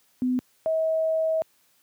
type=tone pair in turn; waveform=sine; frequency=252.3 / 640.9 Hz; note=B3 / E5; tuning=+37 / -49 cents; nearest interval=octave + major third; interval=1614 cents; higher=second; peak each=-21 dBFS; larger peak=neither; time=0.22-0.39 / 0.66-1.42 s; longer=second; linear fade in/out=0 ms; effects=white hiss -64 dBFS RMS until 1.82 s + high-pass 80 Hz 12 dB/octave